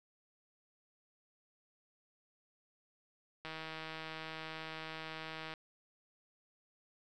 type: click train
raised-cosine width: 0.3 ms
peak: -28 dBFS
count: 333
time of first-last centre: 3.45-5.538 s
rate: 159 Hz
effects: none